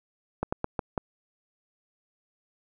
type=slowing click train; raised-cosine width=1 ms; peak=-13 dBFS; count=5; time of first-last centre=0.43-0.978 s; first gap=95 ms; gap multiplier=1.25; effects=none